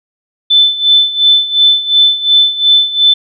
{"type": "tone with tremolo", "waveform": "sine", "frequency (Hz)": 3520, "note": "A7", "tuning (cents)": 0, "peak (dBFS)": -3, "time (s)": [0.5, 3.14], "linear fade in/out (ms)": 10, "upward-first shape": "sine", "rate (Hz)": 2.8, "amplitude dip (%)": 80, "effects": []}